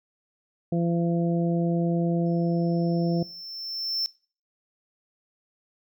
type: harmonic tone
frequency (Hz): 170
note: F3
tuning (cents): -46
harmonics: 1 / 2 / 3 / 4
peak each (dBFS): -23 / -29 / -33 / -35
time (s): 0.72-3.23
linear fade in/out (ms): 5
type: tone with exponential growth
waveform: triangle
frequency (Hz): 5350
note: E8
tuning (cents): +25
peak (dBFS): -22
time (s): 2.26-4.06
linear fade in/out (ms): 0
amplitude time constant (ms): 390
effects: noise-tail reverb RT60 0.4 s tail -20 dB re dry

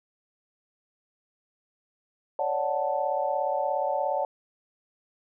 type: chord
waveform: sine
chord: D major seventh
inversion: third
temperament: equal with one note detuned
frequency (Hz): 554.4 / 591.4 / 740 / 880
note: C#5 / D5 / F#5 / A5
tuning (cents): 0 / +12 / 0 / 0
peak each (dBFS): -30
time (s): 2.39-4.25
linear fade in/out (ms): 2
effects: none

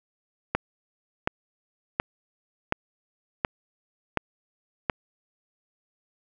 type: click train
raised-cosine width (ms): 0.5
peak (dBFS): -7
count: 7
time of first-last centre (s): 0.55-4.898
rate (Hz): 1.38
effects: none

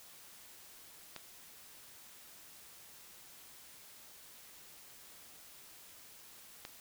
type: clicks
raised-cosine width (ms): 0.2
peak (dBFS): -26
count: 2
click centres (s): 1.163 / 6.651
effects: white hiss -56 dBFS RMS until 6.8 s

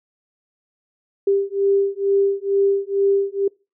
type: beating tone pair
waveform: sine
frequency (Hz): 395 / 397.2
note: G4 / G4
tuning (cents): +13 / +23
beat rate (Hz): 2.2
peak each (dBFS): -19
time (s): 1.27-3.48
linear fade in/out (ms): 5
effects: noise-tail reverb RT60 0.3 s tail -26 dB re dry

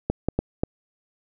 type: clicks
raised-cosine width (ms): 2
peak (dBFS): -8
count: 4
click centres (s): 0.1 / 0.286 / 0.39 / 0.635
effects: none

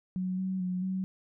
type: tone with pitch steps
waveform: sine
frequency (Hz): 184.7 / 188.2 / 182.3 / 188.2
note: F#3 / F#3 / F#3 / F#3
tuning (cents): -3 / +30 / -25 / +30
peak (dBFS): -29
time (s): 0.16-1.04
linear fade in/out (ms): 0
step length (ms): 220
effects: none

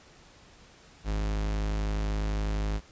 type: tone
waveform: 45% pulse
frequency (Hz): 51.91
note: G#1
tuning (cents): 0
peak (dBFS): -27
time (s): 1.04-2.81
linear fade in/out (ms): 50
effects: pink hiss -55 dBFS RMS until 2.91 s + resampled to 16000 Hz

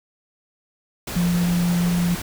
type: tone in noise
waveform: sine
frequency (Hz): 174.61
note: F3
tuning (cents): 0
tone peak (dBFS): -17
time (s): 1.16-2.15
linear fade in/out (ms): 5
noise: pink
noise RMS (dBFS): -30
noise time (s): 1.07-2.22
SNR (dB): +10
effects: none

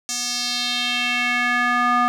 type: tone with band-pass filter sweep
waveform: square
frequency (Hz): 244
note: B3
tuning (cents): -21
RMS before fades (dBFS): -21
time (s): 0.09-2.08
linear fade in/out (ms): 0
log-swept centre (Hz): 6500 to 1100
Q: 2.7
effects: none

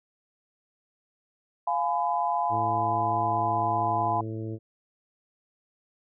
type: chord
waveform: sine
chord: F diminished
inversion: none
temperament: just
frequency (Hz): 698.5 / 838.1 / 1005.8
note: F5 / Ab5 / Cb6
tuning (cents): 0 / +16 / +31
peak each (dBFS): -28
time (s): 1.67-4.21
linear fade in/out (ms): 5
type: harmonic tone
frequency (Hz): 110.5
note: A2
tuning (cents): +8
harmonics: 1 / 2 / 3 / 4 / 5 / 6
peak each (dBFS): -33 / -41 / -36 / -41 / -47 / -54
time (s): 2.49-4.59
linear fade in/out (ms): 50
effects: none

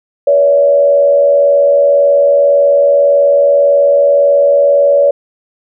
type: tone with frequency modulation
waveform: sine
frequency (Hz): 568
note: C#5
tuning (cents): +42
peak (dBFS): -5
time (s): 0.27-5.11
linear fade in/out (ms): 5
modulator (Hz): 81.8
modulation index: 0.52
effects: none

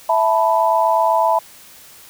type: chord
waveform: sine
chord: E suspended fourth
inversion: none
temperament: equal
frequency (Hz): 659.3 / 880 / 987.8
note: E5 / A5 / B5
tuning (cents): 0 / 0 / 0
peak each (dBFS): -17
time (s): 0.09-1.39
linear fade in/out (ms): 5
effects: white hiss -43 dBFS RMS until 2.09 s

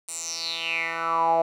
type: tone with band-pass filter sweep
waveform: 10% pulse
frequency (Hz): 165.5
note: E3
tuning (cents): +7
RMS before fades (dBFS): -26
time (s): 0.08-1.42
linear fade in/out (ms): 5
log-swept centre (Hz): 8900 to 670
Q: 6.6
effects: none

